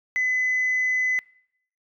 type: tone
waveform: sine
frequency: 2015 Hz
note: B6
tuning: 34 cents sharp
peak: -19 dBFS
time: 0.16-1.19 s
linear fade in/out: 0 ms
effects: noise-tail reverb RT60 0.7 s tail -25 dB re dry + tanh soft clip ceiling -17 dBFS